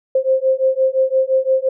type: beating tone pair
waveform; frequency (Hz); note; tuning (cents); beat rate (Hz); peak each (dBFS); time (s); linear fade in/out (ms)
sine; 523.3 / 529.1; C5 / C5; 0 / +19; 5.8; -16; 0.15-1.69; 5
effects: none